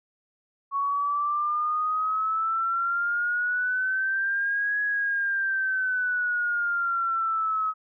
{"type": "exponential two-way sweep", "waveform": "sine", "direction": "up then down", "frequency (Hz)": [1108, 1674, 1275], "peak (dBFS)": -23, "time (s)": [0.71, 7.74], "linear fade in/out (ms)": 50, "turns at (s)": 4.81, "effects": []}